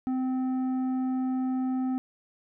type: tone with tanh clipping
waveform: sine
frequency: 258.2 Hz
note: C4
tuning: 23 cents flat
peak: -27 dBFS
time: 0.07-1.98 s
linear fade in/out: 0 ms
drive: 8 dB
effects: none